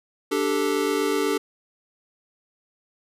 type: chord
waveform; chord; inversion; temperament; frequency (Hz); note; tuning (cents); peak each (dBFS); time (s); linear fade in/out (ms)
square; D suspended fourth; none; equal; 293.7 / 392 / 440; D4 / G4 / A4; 0 / 0 / 0; -27 / -26 / -26; 0.31-1.38; 10
effects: resampled to 32000 Hz